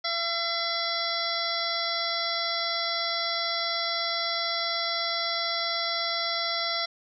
harmonic tone, 677 Hz, E5, 46 cents sharp, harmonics 1 / 2 / 3 / 5 / 6 / 7 / 8, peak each -34 / -34 / -34 / -34 / -34 / -34 / -34 dBFS, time 0.04-6.86 s, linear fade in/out 10 ms, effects none

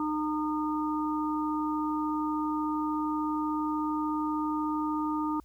harmonic tone, 305.5 Hz, D#4, 32 cents flat, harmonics 1 / 3 / 4, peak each -29 / -34 / -35 dBFS, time 0-5.4 s, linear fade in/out 2 ms, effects added 60 Hz sine -54 dBFS peak until 5.44 s + white hiss -69 dBFS RMS until 5.44 s

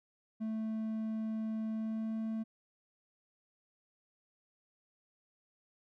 triangle tone with pitch glide, 220 to 221.7 Hz, A3 to A3, 0 to +13 cents, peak -32 dBFS, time 0.4-2.44 s, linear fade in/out 20 ms, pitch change +13 cents, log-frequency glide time 1.71-2.17 s, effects none

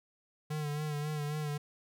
square tone with vibrato, 149.7 Hz, D3, 33 cents sharp, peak -34 dBFS, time 0.5-1.58 s, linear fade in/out 10 ms, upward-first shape sine, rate 3.7 Hz, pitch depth 43 cents each way, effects none

